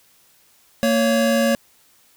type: tone pair together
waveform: square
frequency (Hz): 229.8 / 558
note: A#3 / C#5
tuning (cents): -25 / +11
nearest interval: octave + minor third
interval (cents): 1536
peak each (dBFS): -19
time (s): 0.83-1.55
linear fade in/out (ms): 0
effects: white hiss -56 dBFS RMS until 2.16 s